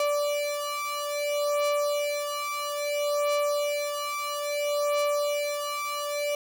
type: beating tone pair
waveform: 35% pulse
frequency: 583 / 583.6 Hz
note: D5 / D5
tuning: -13 / -11 cents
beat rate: 0.6 Hz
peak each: -27 dBFS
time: 0-6.35 s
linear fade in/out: 2 ms
effects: none